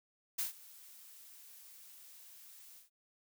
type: noise with ADSR envelope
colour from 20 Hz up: blue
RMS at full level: -34 dBFS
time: 0.38-2.9 s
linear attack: 12 ms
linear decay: 130 ms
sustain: -22 dB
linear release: 140 ms
effects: none